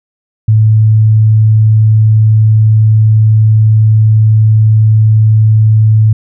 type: tone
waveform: sine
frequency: 109 Hz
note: A2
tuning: 16 cents flat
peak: -3 dBFS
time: 0.48-6.13 s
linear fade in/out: 5 ms
effects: none